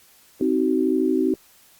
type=chord; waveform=sine; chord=C diminished; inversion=none; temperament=just; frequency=261.6 / 314 / 376.7 Hz; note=C4 / Eb4 / Gb4; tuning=0 / +16 / +31 cents; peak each=-22 dBFS; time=0.41-1.34 s; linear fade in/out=2 ms; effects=white hiss -54 dBFS RMS until 1.79 s + Opus 48 kbps